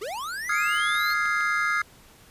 square linear sweep, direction up, 361.6 to 4325 Hz, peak -31 dBFS, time 0.01-1.14 s, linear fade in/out 10 ms
triangle chord, F minor seventh, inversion third, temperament equal, 1244.5 / 1396.9 / 1661.2 / 2093 Hz, Eb6 / F6 / Ab6 / C7, 0 / 0 / 0 / 0 cents, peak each -26 dBFS, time 0.49-1.82 s, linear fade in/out 5 ms
click train, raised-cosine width 0.2 ms, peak -26 dBFS, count 5, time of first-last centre 0.8-1.408 s, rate 6.58 Hz
effects pink hiss -53 dBFS RMS until 2.3 s + resampled to 32000 Hz

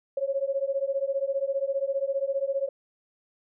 sine beating tone pair, 541 / 556 Hz, C#5 / C#5, -42 / +5 cents, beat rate 15 Hz, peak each -28 dBFS, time 0.17-2.69 s, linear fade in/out 5 ms, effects none

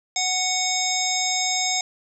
harmonic tone with a mistuned harmonic, 740 Hz, F#5, in tune, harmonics 1 / 3 / 5 / 7 / 9 / 10, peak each -28 / -28 / -28 / -28 / -28 / -28 dBFS, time 0.16-1.81 s, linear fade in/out 2 ms, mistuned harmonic 9, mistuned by -40 cents, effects 9-bit

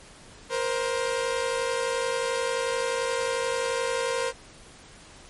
sawtooth tone pair together, 471.9 / 523.3 Hz, A#4 / C5, +21 / 0 cents, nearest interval major second, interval 179 cents, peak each -24 / -24 dBFS, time 0.49-4.33 s, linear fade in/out 50 ms, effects pink hiss -49 dBFS RMS until 5.29 s + MP3 48 kbps

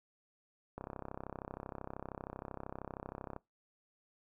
click train, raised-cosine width 1 ms, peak -28 dBFS, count 86, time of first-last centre 0.78-3.364 s, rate 32.9 Hz, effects noise-tail reverb RT60 0.2 s tail -22 dB re dry

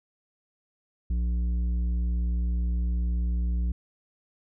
sine tone with tanh clipping, 59.5 Hz, A#1, 36 cents sharp, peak -25 dBFS, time 1.1-3.72 s, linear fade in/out 5 ms, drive 8 dB, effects none

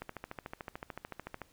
click train, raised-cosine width 0.5 ms, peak -25 dBFS, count 20, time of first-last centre 0.02-1.417 s, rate 13.6 Hz, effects pink hiss -66 dBFS RMS until 1.52 s

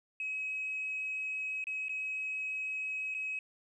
sine tone with dropouts, 2551 Hz, D#7, 43 cents sharp, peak -33 dBFS, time 0.2-3.39 s, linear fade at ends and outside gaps 2 ms, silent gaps 1.641-1.669 / 1.884-1.893 / 3.142-3.147 s, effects tanh soft clip ceiling -29 dBFS

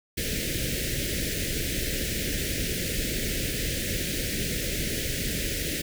pink band-stop noise, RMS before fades -29 dBFS, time 0.17-5.82 s, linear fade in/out 10 ms, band 560 to 1700 Hz, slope 48 dB/octave, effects none

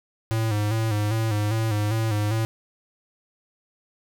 square tone with vibrato, 108.2 Hz, A2, 29 cents flat, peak -22 dBFS, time 0.31-2.45 s, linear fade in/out 0 ms, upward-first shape square, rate 2.5 Hz, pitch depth 59 cents each way, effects none

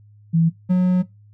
sine / triangle tone pair in turn, 164.81 / 182.1 Hz, E3 / F#3, 0 / -27 cents, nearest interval major second, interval 173 cents, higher second, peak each -13 / -11 dBFS, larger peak second, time 0.33-0.5 / 0.69-1.03 s, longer second, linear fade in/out 20 ms, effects noise-tail reverb RT60 0.2 s tail -20 dB re dry + added 104 Hz sine -46 dBFS peak until 1.33 s

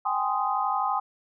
sine chord, Ab major seventh, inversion third, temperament just, 778.7 / 830.6 / 1038.3 / 1245.9 Hz, G5 / Ab5 / C6 / Eb6, -12 / 0 / -14 / +2 cents, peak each -29 dBFS, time 0.05-1 s, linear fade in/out 10 ms, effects none

